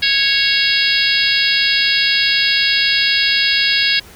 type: harmonic tone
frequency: 552 Hz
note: C#5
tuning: 7 cents flat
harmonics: 3 / 4 / 5 / 6 / 7 / 8 / 9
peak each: -20 / -20 / -20 / -20 / -20 / -20 / -20 dBFS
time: 0.02-4 s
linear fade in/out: 10 ms
effects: pink hiss -41 dBFS RMS until 4.15 s